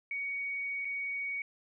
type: tone with dropouts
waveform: sine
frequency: 2242 Hz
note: C#7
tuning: 19 cents sharp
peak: -33 dBFS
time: 0.11-1.42 s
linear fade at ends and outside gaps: 2 ms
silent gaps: 0.848-0.852 s
effects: none